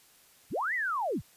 sine linear two-way sweep, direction up then down, 37.47 to 2050 to 37.47 Hz, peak -28 dBFS, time 0.5-1.22 s, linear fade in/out 50 ms, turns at 0.74 s, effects white hiss -60 dBFS RMS until 1.36 s + resampled to 32000 Hz

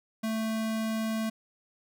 square tone, 221.3 Hz, A3, 10 cents sharp, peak -29 dBFS, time 0.23-1.3 s, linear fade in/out 10 ms, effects none

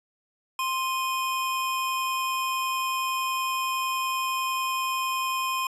square tone pair together, 1048.2 / 2489 Hz, C6 / D#7, +3 / 0 cents, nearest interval octave + minor third, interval 1497 cents, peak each -27 / -33 dBFS, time 0.59-5.67 s, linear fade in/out 2 ms, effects resampled to 32000 Hz

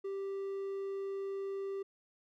triangle tone with hard clipping, 392 Hz, G4, in tune, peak -37 dBFS, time 0.04-1.83 s, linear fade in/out 10 ms, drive 6 dB, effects none

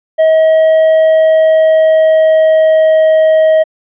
triangle tone with pitch glide, 637 to 632.6 Hz, D#5 to D#5, +41 to +29 cents, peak -3 dBFS, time 0.18-3.64 s, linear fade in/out 20 ms, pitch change -12 cents, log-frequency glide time 0.92-3.06 s, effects resampled to 8000 Hz

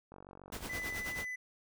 click train, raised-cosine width 1 ms, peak -37 dBFS, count 40, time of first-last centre 0.12-0.946 s, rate 47.2 Hz
pink noise with tremolo, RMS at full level -41 dBFS, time 0.52-1.25 s, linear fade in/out 5 ms, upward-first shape sine, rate 9.3 Hz, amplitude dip 75%
triangle tone, 2003 Hz, B6, 24 cents sharp, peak -36 dBFS, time 0.69-1.36 s, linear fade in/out 10 ms
effects none

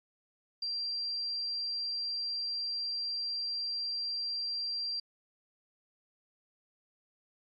sine tone, 4729 Hz, D8, 11 cents sharp, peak -32 dBFS, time 0.62-5 s, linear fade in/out 5 ms, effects MP3 48 kbps

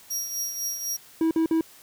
sawtooth tone with tremolo, 5660 Hz, F8, 22 cents sharp, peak -23 dBFS, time 0.1-0.97 s, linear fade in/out 10 ms, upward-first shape triangle, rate 4 Hz, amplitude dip 60%
triangle tone bursts, 324.3 Hz, E4, 28 cents flat, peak -17 dBFS, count 3, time 1.21-1.61 s, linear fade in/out 2 ms, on 100 ms, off 50 ms
effects white hiss -51 dBFS RMS until 1.82 s

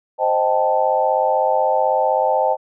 sine chord, A half-diminished seventh, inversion first, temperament equal, 523.3 / 622.3 / 784 / 880 Hz, C5 / Eb5 / G5 / A5, 0 / 0 / 0 / 0 cents, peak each -20 dBFS, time 0.18-2.57 s, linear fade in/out 50 ms, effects none

